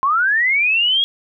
sine linear sweep, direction up, 1036 to 3322 Hz, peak -13 dBFS, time 0.03-1.04 s, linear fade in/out 0 ms, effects none

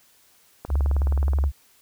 click train, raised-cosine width 1 ms, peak -19 dBFS, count 16, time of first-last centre 0.65-1.439 s, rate 19 Hz
sine tone with vibrato, 69.9 Hz, C#2, 15 cents sharp, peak -18 dBFS, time 0.68-1.52 s, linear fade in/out 50 ms, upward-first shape sine, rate 12 Hz, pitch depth 73 cents each way
effects white hiss -58 dBFS RMS until 1.81 s

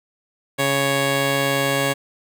10% pulse tone pair together, 138.59 / 554.4 Hz, C#3 / C#5, 0 / 0 cents, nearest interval 2 octaves, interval 2400 cents, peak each -13 dBFS, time 0.58-1.94 s, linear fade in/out 20 ms, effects none

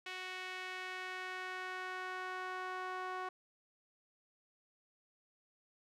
sawtooth tone with band-pass filter sweep, 370 Hz, F#4, in tune, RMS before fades -43 dBFS, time 0.06-3.29 s, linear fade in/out 5 ms, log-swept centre 2500 to 1100 Hz, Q 1.6, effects none

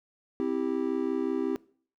triangle chord, C major, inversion none, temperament just, 261.6 / 327 / 392.4 Hz, C4 / E4 / G4, 0 / -14 / +2 cents, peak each -29 dBFS, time 0.4-1.56 s, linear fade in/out 0 ms, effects noise-tail reverb RT60 0.5 s tail -22 dB re dry

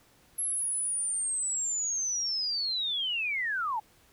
sine linear sweep, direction down, 11250 to 822 Hz, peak -28 dBFS, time 0.38-3.8 s, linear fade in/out 10 ms, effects pink hiss -62 dBFS RMS until 4.12 s

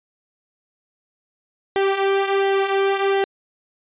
sawtooth tone with flanger, 392 Hz, G4, in tune, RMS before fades -19 dBFS, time 1.76-3.24 s, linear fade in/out 0 ms, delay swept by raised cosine 0.77 to 3.67 ms, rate 1.4 Hz, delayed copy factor -0.55, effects resampled to 8000 Hz

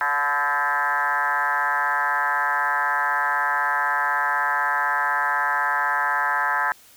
sine tone with frequency modulation, 1300 Hz, E6, 24 cents flat, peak -19 dBFS, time 0.01-6.72 s, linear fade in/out 0 ms, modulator 144 Hz, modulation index 3.5, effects white hiss -51 dBFS RMS until 6.96 s

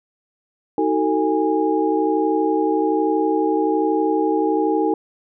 sine tone cluster, 314.3 / 375.5 / 447.5 / 823 Hz, D#4 / F#4 / A4 / G#5, +18 / +26 / +29 / -16 cents, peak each -20 / -23 / -21 / -23 dBFS, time 0.78-4.94 s, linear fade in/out 2 ms, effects none

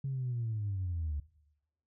sine linear sweep, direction down, 138.59 to 70.8 Hz, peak -31 dBFS, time 0.04-1.2 s, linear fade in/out 5 ms, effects noise-tail reverb RT60 0.9 s tail -20 dB re dry + tanh soft clip ceiling -28 dBFS

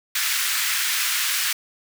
pink high-pass noise, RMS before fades -23 dBFS, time 0.15-1.53 s, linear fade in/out 5 ms, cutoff 1500 Hz, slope 24 dB/octave, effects none

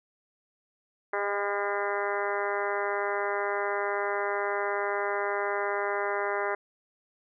harmonic tone with a mistuned harmonic, 202.1 Hz, G#3, 47 cents flat, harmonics 2 / 3 / 4 / 5 / 6 / 7 / 8 / 9 / 10, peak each -32 / -34 / -35 / -36 / -37 / -37 / -38 / -39 / -39 dBFS, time 1.13-6.55 s, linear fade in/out 5 ms, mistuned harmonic 3, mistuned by +18 cents, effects none

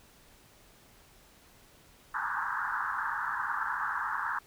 white band-pass noise, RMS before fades -33 dBFS, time 2.14-4.39 s, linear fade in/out 5 ms, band 850 to 1700 Hz, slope 96 dB/octave, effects pink hiss -59 dBFS RMS until 4.46 s

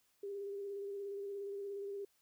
sine tone with vibrato, 400 Hz, G4, 35 cents sharp, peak -40 dBFS, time 0.23-2.05 s, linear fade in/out 5 ms, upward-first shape square, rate 17 Hz, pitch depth 20 cents each way, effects white hiss -75 dBFS RMS until 2.21 s

